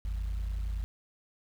sine tone pair together, 51.65 / 82.3 Hz, G#1 / E2, -9 / -2 cents, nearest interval minor sixth, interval 807 cents, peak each -29 / -38 dBFS, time 0.05-0.84 s, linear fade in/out 0 ms, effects tanh soft clip ceiling -28 dBFS + 9-bit

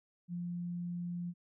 sine tone, 174.61 Hz, F3, in tune, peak -36 dBFS, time 0.28-1.34 s, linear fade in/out 50 ms, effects none

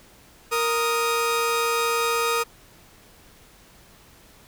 sawtooth tone pair together, 466.2 / 1244.6 Hz, A#4 / D#6, 0 / 0 cents, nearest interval octave + perfect fourth, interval 1700 cents, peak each -20 dBFS, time 0.51-2.44 s, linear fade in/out 20 ms, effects pink hiss -52 dBFS RMS until 4.47 s

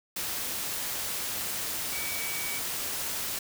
sine tone in noise, 2278 Hz, C#7, 47 cents sharp, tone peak -37 dBFS, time 1.92-2.59 s, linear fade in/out 5 ms, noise white, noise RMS -33 dBFS, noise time 0.16-3.39 s, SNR -7 dB, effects none

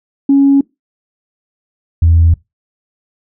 sine tone pair in turn, 277.2 / 83.13 Hz, C#4 / E2, 0 / +15 cents, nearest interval octave + major sixth, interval 2085 cents, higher first, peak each -4 dBFS, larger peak neither, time 0.29-0.61 / 2.02-2.34 s, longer neither, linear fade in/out 5 ms, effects noise-tail reverb RT60 0.2 s tail -23 dB re dry + tanh soft clip ceiling -1 dBFS

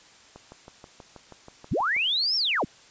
click train, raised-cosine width 1 ms, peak -29 dBFS, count 11, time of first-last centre 0.36-1.965 s, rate 6.23 Hz
sine linear two-way sweep, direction up then down, 43.65 to 5530 to 43.65 Hz, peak -22 dBFS, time 1.71-2.65 s, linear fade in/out 10 ms, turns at 2.36 s
effects white hiss -53 dBFS RMS until 2.9 s + resampled to 16000 Hz

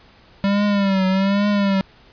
square tone with vibrato, 196.7 Hz, G3, 6 cents sharp, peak -16 dBFS, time 0.44-1.81 s, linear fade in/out 0 ms, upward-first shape triangle, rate 1.2 Hz, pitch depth 90 cents each way, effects pink hiss -50 dBFS RMS until 2.12 s + resampled to 11025 Hz

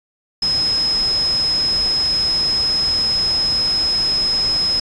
sine tone in noise, 5120 Hz, D#8, 49 cents sharp, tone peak -15 dBFS, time 0.42-4.8 s, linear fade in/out 5 ms, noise pink, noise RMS -30 dBFS, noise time 0.42-4.8 s, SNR +12 dB, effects resampled to 22050 Hz

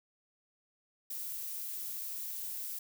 violet noise, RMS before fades -40 dBFS, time 1.1-2.79 s, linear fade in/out 5 ms, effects none

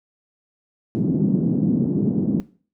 white band-pass noise, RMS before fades -20 dBFS, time 0.95-2.4 s, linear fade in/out 0 ms, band 150 to 260 Hz, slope 24 dB/octave, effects noise-tail reverb RT60 0.4 s tail -19 dB re dry

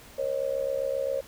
sine tone with amplitude modulation, 544 Hz, C#5, 33 cents flat, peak -22 dBFS, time 0.18-1.21 s, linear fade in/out 10 ms, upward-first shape sine, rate 67.6 Hz, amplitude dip 85%, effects pink hiss -50 dBFS RMS until 1.27 s

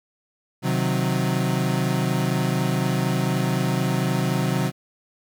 35% pulse chord, C diminished, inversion none, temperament equal with one note detuned, 131.49 / 155.56 / 185 Hz, C3 / Eb3 / Gb3, +9 / 0 / 0 cents, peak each -22 / -25 / -23 dBFS, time 0.62-4.72 s, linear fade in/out 50 ms, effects none

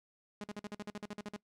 sawtooth tone bursts, 207.7 Hz, G#3, in tune, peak -36 dBFS, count 13, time 0.41-1.364 s, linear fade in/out 2 ms, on 30 ms, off 47 ms, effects noise-tail reverb RT60 0.1 s tail -21 dB re dry + low-pass 8000 Hz 12 dB/octave

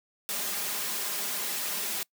white noise with comb filter, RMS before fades -32 dBFS, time 0.29-2.03 s, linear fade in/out 0 ms, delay 4.9 ms, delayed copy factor +0.5, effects noise-tail reverb RT60 0.1 s tail -24 dB re dry + high-pass 200 Hz 12 dB/octave

